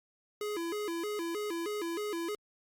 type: tone with vibrato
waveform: square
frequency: 375.2 Hz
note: F#4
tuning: 24 cents sharp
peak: -34 dBFS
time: 0.41-2.35 s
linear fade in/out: 2 ms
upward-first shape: square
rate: 3.2 Hz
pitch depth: 190 cents each way
effects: Opus 48 kbps